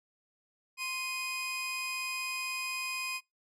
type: tone pair together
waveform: sawtooth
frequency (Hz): 1046.5 / 2489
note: C6 / D#7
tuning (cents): 0 / 0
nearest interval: octave + minor third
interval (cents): 1500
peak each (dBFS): -37 / -31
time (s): 0.77-3.21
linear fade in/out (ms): 50
effects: noise-tail reverb RT60 0.2 s tail -26 dB re dry + low-pass 12000 Hz 12 dB/octave